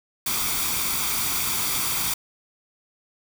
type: noise with comb filter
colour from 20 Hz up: white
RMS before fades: -25 dBFS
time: 0.26-2.14 s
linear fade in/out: 5 ms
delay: 0.86 ms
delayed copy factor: +0.55
effects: none